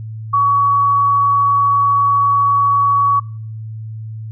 sine tone, 1128 Hz, C#6, 30 cents sharp, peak -10 dBFS, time 0.33-3.2 s, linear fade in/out 10 ms, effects noise-tail reverb RT60 0.5 s tail -22 dB re dry + added 110 Hz sine -25 dBFS peak until 4.31 s

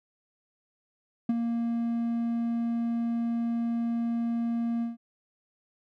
triangle tone with ADSR envelope, 233.1 Hz, A#3, in tune, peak -18 dBFS, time 1.29-4.97 s, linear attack 5 ms, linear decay 29 ms, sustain -6 dB, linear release 150 ms, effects none

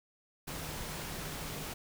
sine tone in noise, 155 Hz, D#3, 6 cents flat, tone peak -47 dBFS, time 0.47-1.74 s, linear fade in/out 10 ms, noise pink, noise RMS -41 dBFS, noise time 0.47-1.74 s, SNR -9 dB, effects none

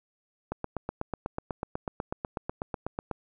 click train, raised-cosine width 1 ms, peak -17 dBFS, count 22, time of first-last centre 0.52-3.113 s, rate 8.1 Hz, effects none

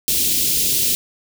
white band-stop noise, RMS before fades -18 dBFS, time 0.08-0.95 s, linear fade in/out 0 ms, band 410 to 2900 Hz, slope 24 dB/octave, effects none

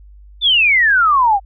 sine exponential sweep, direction down, 3610 to 760 Hz, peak -9 dBFS, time 0.41-1.4 s, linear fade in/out 50 ms, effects added 50 Hz sine -38 dBFS peak until 1.45 s

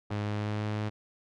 sawtooth tone with pitch glide, 104 to 106.12 Hz, G#2 to G#2, +3 to +38 cents, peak -26 dBFS, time 0.1-0.9 s, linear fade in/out 20 ms, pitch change +35 cents, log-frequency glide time 0.22-0.66 s
click, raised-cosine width 1 ms, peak -26 dBFS, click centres 0.107 s
effects low-pass 4000 Hz 12 dB/octave

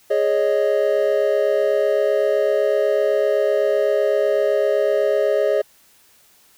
triangle chord, Ab suspended fourth, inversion none, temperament equal, 415.3 / 554.4 / 622.3 Hz, Ab4 / Db5 / Eb5, 0 / 0 / 0 cents, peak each -18 dBFS, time 0.1-5.62 s, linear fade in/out 10 ms, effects white hiss -54 dBFS RMS until 6.57 s

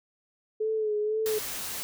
sine tone with vibrato, 429.5 Hz, A4, 42 cents flat, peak -25 dBFS, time 0.6-1.39 s, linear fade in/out 10 ms, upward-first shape sine, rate 2 Hz, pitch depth 42 cents each way
white noise, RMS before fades -35 dBFS, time 1.26-1.83 s, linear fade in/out 0 ms
effects none

